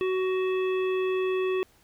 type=harmonic tone; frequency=373.6 Hz; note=F#4; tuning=17 cents sharp; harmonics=1 / 3 / 5 / 7 / 9; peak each=-24 / -37 / -42 / -38 / -46 dBFS; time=0.01-1.63 s; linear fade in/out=0 ms; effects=pink hiss -61 dBFS RMS until 1.83 s